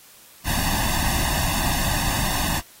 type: noise with comb filter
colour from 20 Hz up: pink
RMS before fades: -23 dBFS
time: 0.44-2.62 s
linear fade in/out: 50 ms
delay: 1.1 ms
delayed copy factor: +1
effects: white hiss -49 dBFS RMS until 2.8 s + AAC 48 kbps